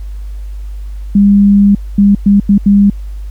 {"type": "tone bursts at uneven times", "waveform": "sine", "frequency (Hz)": 201.3, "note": "G3", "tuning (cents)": 46, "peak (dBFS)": -3, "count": 5, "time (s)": [[1.15, 1.75], [1.98, 2.15], [2.26, 2.4], [2.49, 2.58], [2.66, 2.9]], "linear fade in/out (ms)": 5, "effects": ["added 50 Hz sine -20 dBFS peak until 3.3 s", "pink hiss -48 dBFS RMS until 3.3 s"]}